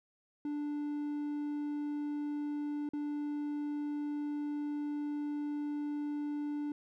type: tone with dropouts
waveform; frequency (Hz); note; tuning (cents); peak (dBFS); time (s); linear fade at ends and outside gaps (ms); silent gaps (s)
triangle; 293.7; D4; 0; -32; 0.45-6.72; 2; 2.89-2.934
effects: none